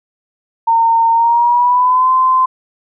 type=tone with pitch glide; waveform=sine; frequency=915 to 1033 Hz; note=A#5 to C6; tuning=-32 to -22 cents; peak=-8 dBFS; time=0.67-2.46 s; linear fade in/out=10 ms; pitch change=+210 cents; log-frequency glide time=1.12-2.11 s; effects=none